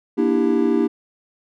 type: chord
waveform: triangle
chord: E half-diminished seventh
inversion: second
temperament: just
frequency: 237.3 / 296.7 / 329.6 / 395.6 Hz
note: Bb3 / D4 / E4 / G4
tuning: +31 / +18 / 0 / +16 cents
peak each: -19 dBFS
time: 0.17-0.88 s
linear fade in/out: 20 ms
effects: none